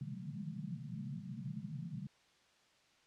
pink band-pass noise, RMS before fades -44 dBFS, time 0.01-2.07 s, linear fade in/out 2 ms, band 120 to 220 Hz, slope 96 dB/octave, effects white hiss -69 dBFS RMS until 3.06 s + low-pass 5000 Hz 12 dB/octave

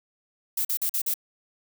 violet noise bursts, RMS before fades -26 dBFS, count 5, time 0.57-1.141 s, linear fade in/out 5 ms, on 79 ms, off 44 ms, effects none

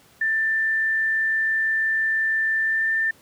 sine tone with pitch glide, 1777 to 1789.4 Hz, A6 to A6, +17 to +29 cents, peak -19 dBFS, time 0.21-3.11 s, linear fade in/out 5 ms, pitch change +12 cents, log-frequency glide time 2.61-2.92 s, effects pink hiss -54 dBFS RMS until 3.21 s + high-pass 80 Hz 12 dB/octave

